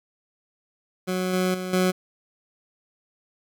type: tone with level steps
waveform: 20% pulse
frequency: 184.1 Hz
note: F#3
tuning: 8 cents flat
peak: -19 / -16 / -24 / -14 dBFS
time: 1.07-1.92 s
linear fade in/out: 20 ms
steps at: 1.33 / 1.54 / 1.73 s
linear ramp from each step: 5 ms
effects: none